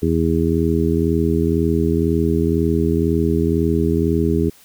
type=harmonic tone; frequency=82 Hz; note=E2; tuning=9 cents flat; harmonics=1 / 2 / 3 / 4 / 5; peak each=-21 / -21 / -21 / -21 / -21 dBFS; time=0.02-4.5 s; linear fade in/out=10 ms; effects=white hiss -49 dBFS RMS until 4.64 s